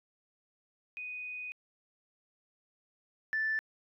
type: tone pair in turn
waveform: sine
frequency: 2489 / 1760 Hz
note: D#7 / A6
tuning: 0 / 0 cents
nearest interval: tritone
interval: 600 cents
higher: first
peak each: -38 / -28 dBFS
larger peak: second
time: 0.97-1.52 / 3.33-3.59 s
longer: first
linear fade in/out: 0 ms
effects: tanh soft clip ceiling -24 dBFS